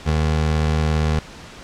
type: tone with ADSR envelope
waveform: 25% pulse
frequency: 77.6 Hz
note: D#2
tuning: 4 cents flat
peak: -11 dBFS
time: 0.05-1.19 s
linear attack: 37 ms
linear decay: 21 ms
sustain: -2 dB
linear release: 3 ms
effects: pink hiss -39 dBFS RMS until 1.63 s + low-pass 6000 Hz 12 dB/octave